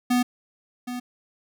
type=tone with echo; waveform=square; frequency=246.9 Hz; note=B3; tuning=in tune; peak=-19 dBFS; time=0.1-0.23 s; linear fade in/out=10 ms; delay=770 ms; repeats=1; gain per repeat=-11 dB; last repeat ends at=1 s; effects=none